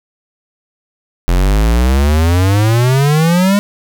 square exponential sweep, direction up, 42.58 to 206.4 Hz, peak -9 dBFS, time 1.28-3.59 s, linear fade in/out 0 ms, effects 8-bit

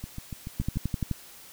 two click trains, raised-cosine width 5 ms, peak -15 / -23 dBFS, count 7 / 6, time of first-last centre 0.6-1.113 / 0.04-0.758 s, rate 11.7 / 6.96 Hz, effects white hiss -49 dBFS RMS until 1.52 s

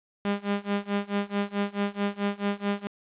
sawtooth tone with tremolo, 202.2 Hz, G#3, 46 cents flat, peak -19 dBFS, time 0.25-2.87 s, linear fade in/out 0 ms, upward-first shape sine, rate 4.6 Hz, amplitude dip 95%, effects resampled to 8000 Hz + 9-bit

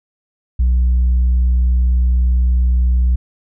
sine tone, 61.74 Hz, B1, in tune, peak -8 dBFS, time 0.59-3.16 s, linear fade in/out 10 ms, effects tanh soft clip ceiling -9 dBFS

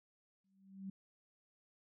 sine tone with exponential growth, 193.3 Hz, G3, 24 cents flat, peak -40 dBFS, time 0.44-0.9 s, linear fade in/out 5 ms, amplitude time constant 100 ms, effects none

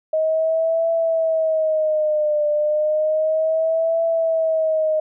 sine tone with vibrato, 628 Hz, D#5, 16 cents sharp, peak -16 dBFS, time 0.13-5 s, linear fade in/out 5 ms, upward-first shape triangle, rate 0.32 Hz, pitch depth 95 cents each way, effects none

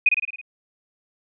sine tone with echo, 2490 Hz, D#7, 1 cent sharp, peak -11 dBFS, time 0.06-0.09 s, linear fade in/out 5 ms, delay 54 ms, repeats 6, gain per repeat -4 dB, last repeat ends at 0.414 s, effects none

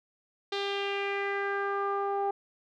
sawtooth tone with low-pass filter sweep, 398.9 Hz, G4, 30 cents sharp, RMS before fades -31 dBFS, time 0.52-2.31 s, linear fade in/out 5 ms, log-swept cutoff 3900 to 840 Hz, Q 3.5, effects none

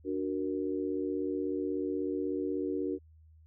sine chord, D augmented, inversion none, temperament equal, 293.7 / 370 / 466.2 Hz, D4 / F#4 / A#4, 0 / 0 / 0 cents, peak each -34 / -34 / -37 dBFS, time 0.04-2.99 s, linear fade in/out 50 ms, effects added 79 Hz sine -55 dBFS peak until 3.46 s

